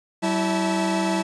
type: tone cluster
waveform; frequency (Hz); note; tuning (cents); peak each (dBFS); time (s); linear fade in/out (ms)
45% pulse; 190.2 / 328.5 / 650 / 872; F#3 / E4 / E5 / A5; +48 / -6 / -24 / -16; -25 / -25 / -29 / -28; 0.22-1.23; 20
effects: resampled to 22050 Hz